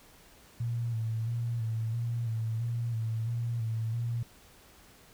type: tone with vibrato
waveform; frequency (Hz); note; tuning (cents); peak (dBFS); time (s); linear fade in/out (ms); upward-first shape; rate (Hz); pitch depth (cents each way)
sine; 115.1; A#2; -22; -29; 0.6-4.23; 5; square; 1.5; 40
effects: pink hiss -57 dBFS RMS until 5.13 s